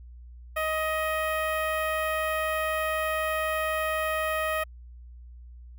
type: tone with notch filter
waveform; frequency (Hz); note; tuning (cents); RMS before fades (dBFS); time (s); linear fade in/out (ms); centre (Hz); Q
15% pulse; 628; D#5; +16; -28; 0.56-4.64; 10; 6200; 0.68
effects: added 60 Hz sine -43 dBFS peak until 5.78 s